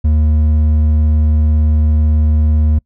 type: tone with hard clipping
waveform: sine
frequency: 76.5 Hz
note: D#2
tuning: 29 cents flat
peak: -10 dBFS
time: 0.04-2.79 s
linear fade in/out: 10 ms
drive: 5 dB
effects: noise-tail reverb RT60 0.1 s tail -26 dB re dry